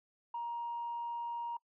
sine tone, 942 Hz, A#5, 18 cents sharp, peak -35 dBFS, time 0.34-1.57 s, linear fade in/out 5 ms, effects noise-tail reverb RT60 0.1 s tail -25 dB re dry + tanh soft clip ceiling -32 dBFS

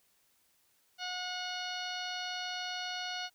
harmonic tone, 727 Hz, F#5, 31 cents flat, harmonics 1 / 2 / 3 / 4 / 5 / 6 / 7 / 8, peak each -42 / -42 / -47 / -42 / -47 / -43 / -53 / -51 dBFS, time 0.98-3.3 s, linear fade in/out 50 ms, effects white hiss -71 dBFS RMS until 3.34 s

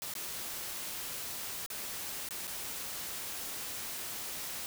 white noise with dropouts, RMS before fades -40 dBFS, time 0.02-4.66 s, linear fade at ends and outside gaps 0 ms, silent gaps 0.138-0.152 / 1.662-1.702 / 2.288-2.308 / 2.471-2.477 s, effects none

